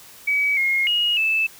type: tone with pitch steps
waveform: sine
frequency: 2276 / 2148 / 2879 / 2629 Hz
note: C#7 / C7 / F#7 / E7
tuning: +45 / +45 / -48 / -5 cents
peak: -17 dBFS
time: 0.27-1.47 s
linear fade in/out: 10 ms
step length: 300 ms
effects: white hiss -45 dBFS RMS until 1.59 s